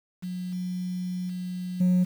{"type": "tone with level steps", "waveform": "sine", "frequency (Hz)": 181.3, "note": "F#3", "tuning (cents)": -35, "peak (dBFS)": [-30, -28, -30, -16], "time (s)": [0.22, 2.05], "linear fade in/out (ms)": 20, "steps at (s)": [0.52, 1.29, 1.8], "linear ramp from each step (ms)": 10, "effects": ["tanh soft clip ceiling -17 dBFS", "8-bit"]}